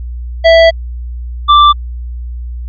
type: tone pair in turn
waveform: square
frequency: 659.3 / 1174.7 Hz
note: E5 / D6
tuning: 0 / 0 cents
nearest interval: minor seventh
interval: 1000 cents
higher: second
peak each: -3 dBFS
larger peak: neither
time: 0.44-0.71 / 1.48-1.73 s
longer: first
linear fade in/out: 20 ms
effects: added 60 Hz sine -19 dBFS peak until 2.68 s + resampled to 11025 Hz